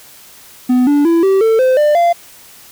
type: tone with pitch steps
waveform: triangle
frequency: 250.6 / 289.5 / 334.5 / 386.5 / 446.5 / 515.9 / 596 / 688.6 Hz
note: B3 / D4 / E4 / G4 / A4 / C5 / D5 / F5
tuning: +25 / -25 / +25 / -24 / +25 / -24 / +25 / -25 cents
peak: -6 dBFS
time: 0.69-2.13 s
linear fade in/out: 10 ms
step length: 180 ms
effects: white hiss -40 dBFS RMS until 2.71 s